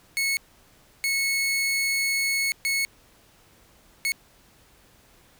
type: tone bursts at uneven times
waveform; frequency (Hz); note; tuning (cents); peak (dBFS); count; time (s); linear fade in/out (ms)
sawtooth; 2196; C#7; -17; -19; 4; 0.17-0.37 / 1.04-2.52 / 2.65-2.85 / 4.05-4.12; 0
effects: pink hiss -57 dBFS RMS until 5.39 s